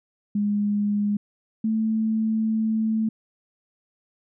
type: tone pair in turn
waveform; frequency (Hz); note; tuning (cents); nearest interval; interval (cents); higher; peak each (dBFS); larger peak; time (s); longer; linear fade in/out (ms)
sine; 206 / 220.3; G#3 / A3; -14 / +2; minor second; 116; second; -20; neither; 0.35-1.17 / 1.64-3.09; second; 5
effects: none